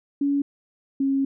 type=tone pair in turn; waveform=sine; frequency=282.4 / 272.5 Hz; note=C#4 / C#4; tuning=+32 / -29 cents; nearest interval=minor second; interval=61 cents; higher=first; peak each=-19 dBFS; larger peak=neither; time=0.21-0.42 / 1-1.25 s; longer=second; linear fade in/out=5 ms; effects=none